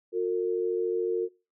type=tone pair together; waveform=sine; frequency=360.3 / 453.9 Hz; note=F#4 / A#4; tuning=-46 / -46 cents; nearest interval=major third; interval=400 cents; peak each=-28 / -27 dBFS; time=0.12-1.29 s; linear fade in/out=50 ms; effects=noise-tail reverb RT60 0.3 s tail -21 dB re dry